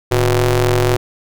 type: ring-modulated tone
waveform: sawtooth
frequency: 129.5 Hz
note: C3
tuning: 17 cents flat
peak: -5 dBFS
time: 0.11-0.97 s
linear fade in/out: 10 ms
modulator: 237 Hz
effects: none